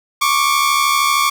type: tone pair together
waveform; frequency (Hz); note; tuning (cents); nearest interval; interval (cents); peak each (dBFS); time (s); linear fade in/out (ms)
sawtooth; 1100 / 1173; C#6 / D6; -14 / -2; minor second; 112; -12; 0.21-1.3; 10
effects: none